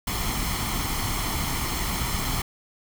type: noise with comb filter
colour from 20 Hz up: pink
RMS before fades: -27 dBFS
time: 0.07-2.42 s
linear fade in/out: 5 ms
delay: 0.94 ms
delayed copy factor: +0.6
effects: none